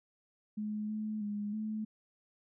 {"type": "tone with pitch steps", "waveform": "sine", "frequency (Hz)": [211.8, 214.8, 206.7, 216], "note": ["G#3", "A3", "G#3", "A3"], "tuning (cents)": [34, -41, -8, -32], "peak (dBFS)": -34, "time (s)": [0.57, 1.85], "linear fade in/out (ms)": 10, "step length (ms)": 320, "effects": []}